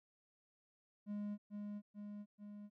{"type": "tone with echo", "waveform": "triangle", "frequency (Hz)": 206.5, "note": "G#3", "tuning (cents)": -10, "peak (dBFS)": -38, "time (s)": [1.06, 1.38], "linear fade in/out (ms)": 50, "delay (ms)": 440, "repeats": 3, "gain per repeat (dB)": -3, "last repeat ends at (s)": 2.7, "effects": []}